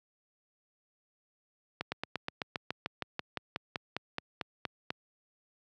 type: slowing click train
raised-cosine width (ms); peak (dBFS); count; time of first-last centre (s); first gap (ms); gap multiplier
0.3; -17; 19; 1.81-4.905; 110; 1.05
effects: high-pass 100 Hz 12 dB/octave